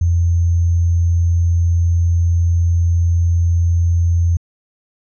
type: tone with sample-and-hold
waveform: sine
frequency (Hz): 85.4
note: F2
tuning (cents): -38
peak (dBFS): -11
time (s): 0.01-4.37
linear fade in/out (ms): 5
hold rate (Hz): 6300
effects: resampled to 16000 Hz